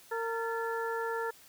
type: harmonic tone with a mistuned harmonic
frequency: 457.8 Hz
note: A#4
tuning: 31 cents flat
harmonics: 1 / 2 / 3 / 4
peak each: -34 / -37 / -39 / -40 dBFS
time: 0.11-1.31 s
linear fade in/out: 10 ms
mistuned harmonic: 4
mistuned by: -92 cents
effects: white hiss -57 dBFS RMS until 1.48 s